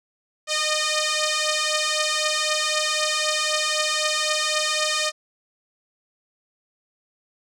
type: beating tone pair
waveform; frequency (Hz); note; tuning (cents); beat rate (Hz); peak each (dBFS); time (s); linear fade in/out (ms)
5% pulse; 610 / 613.9; D#5 / D#5; -34 / -23; 3.9; -14 / -11; 0.47-5.12; 50
effects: low-pass 10000 Hz 12 dB/octave